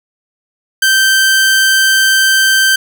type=tone; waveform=sawtooth; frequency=1558 Hz; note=G6; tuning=11 cents flat; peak=-4 dBFS; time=0.82-2.76 s; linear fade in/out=5 ms; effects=none